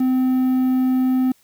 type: tone with quantisation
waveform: triangle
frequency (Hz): 257.2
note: C4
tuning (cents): -30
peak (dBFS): -13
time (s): 0-1.32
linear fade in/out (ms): 5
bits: 7
effects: white hiss -58 dBFS RMS until 1.43 s